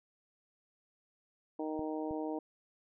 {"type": "harmonic tone", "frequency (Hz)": 155.56, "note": "D#3", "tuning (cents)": 0, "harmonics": [2, 3, 4, 5, 6], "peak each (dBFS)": [-37, -41, -43, -45, -47], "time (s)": [1.59, 2.39], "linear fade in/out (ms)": 5}
{"type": "clicks", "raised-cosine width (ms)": 3, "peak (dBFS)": -33, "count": 2, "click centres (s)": [1.793, 2.11]}
{"effects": []}